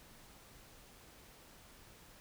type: silence
effects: pink hiss -59 dBFS RMS until 2.2 s